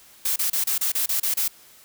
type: noise bursts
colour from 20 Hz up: blue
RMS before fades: -23 dBFS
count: 9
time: 0.25-1.48 s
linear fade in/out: 5 ms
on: 110 ms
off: 30 ms
effects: white hiss -51 dBFS RMS until 1.84 s